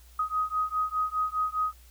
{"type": "beating tone pair", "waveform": "sine", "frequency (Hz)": [1253, 1257.9], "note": ["D#6", "D#6"], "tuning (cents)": [12, 19], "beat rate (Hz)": 4.9, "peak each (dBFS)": [-29, -29], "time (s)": [0.19, 1.73], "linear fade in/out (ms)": 5, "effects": ["added 60 Hz sine -51 dBFS peak until 1.9 s", "white hiss -59 dBFS RMS until 1.9 s"]}